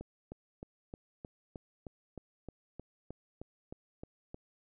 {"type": "click train", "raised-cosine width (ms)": 2, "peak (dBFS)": -30, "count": 15, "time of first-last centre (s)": [0.01, 4.344], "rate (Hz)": 3.23, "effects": []}